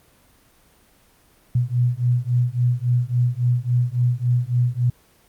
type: beating tone pair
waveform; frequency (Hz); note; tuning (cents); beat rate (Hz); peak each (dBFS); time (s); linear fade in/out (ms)
sine; 120.9 / 124.5; B2 / B2; -36 / +14; 3.6; -20; 1.55-4.9; 5
effects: pink hiss -56 dBFS RMS until 5.28 s + Opus 24 kbps